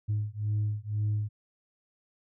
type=beating tone pair; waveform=sine; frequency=104.4 / 106.4 Hz; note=G#2 / G#2; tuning=+10 / +42 cents; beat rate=2 Hz; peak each=-29 dBFS; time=0.08-1.29 s; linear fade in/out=20 ms; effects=tanh soft clip ceiling -23 dBFS